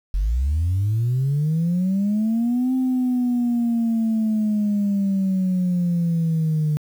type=linear two-way sweep; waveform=sine; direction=up then down; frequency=43 to 260 to 149.9 Hz; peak=-16 dBFS; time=0.14-6.77 s; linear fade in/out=0 ms; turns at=2.74 s; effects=tanh soft clip ceiling -15 dBFS + 8-bit